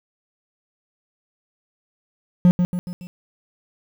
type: tone with echo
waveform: triangle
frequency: 178.4 Hz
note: F3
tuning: 37 cents sharp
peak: -7 dBFS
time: 2.45-2.51 s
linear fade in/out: 0 ms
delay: 140 ms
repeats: 4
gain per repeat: -6 dB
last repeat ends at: 3.07 s
effects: 8-bit